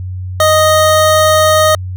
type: tone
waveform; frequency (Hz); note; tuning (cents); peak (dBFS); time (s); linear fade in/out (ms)
25% pulse; 622.3; D#5; 0; -3; 0.4-1.75; 2
effects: added 92 Hz sine -19 dBFS peak until 1.96 s